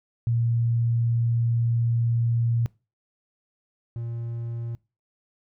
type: tone pair in turn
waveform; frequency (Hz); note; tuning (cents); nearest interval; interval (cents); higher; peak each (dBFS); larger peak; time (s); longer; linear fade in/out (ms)
sine / triangle; 117 / 117; A#2 / A#2; +7 / +7; unison; 0; neither; -20 / -27; first; 0.27-2.66 / 3.96-4.75; first; 0
effects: noise-tail reverb RT60 0.3 s tail -23 dB re dry